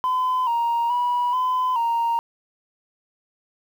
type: tone with pitch steps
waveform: sine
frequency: 1016 / 936 / 975 / 1014 / 930 Hz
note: B5 / A#5 / B5 / B5 / A#5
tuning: +49 / +7 / -23 / +45 / -4 cents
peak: -17 dBFS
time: 0.04-2.19 s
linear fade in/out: 0 ms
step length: 430 ms
effects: tanh soft clip ceiling -17 dBFS + 8-bit